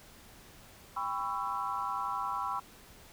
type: chord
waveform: sine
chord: C# half-diminished seventh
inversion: second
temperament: just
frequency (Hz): 798.3 / 997.9 / 1108.7 / 1330.5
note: G5 / B5 / C#6 / E6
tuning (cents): +31 / +18 / 0 / +16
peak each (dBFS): -39 / -36 / -37 / -38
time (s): 0.96-2.6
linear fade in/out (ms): 10
effects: pink hiss -55 dBFS RMS until 3.12 s